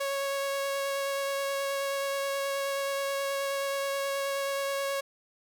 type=tone with vibrato; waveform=sawtooth; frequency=553 Hz; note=C#5; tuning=4 cents flat; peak=-25 dBFS; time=0-5.01 s; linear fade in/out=10 ms; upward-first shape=sine; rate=9.4 Hz; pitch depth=9 cents each way; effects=none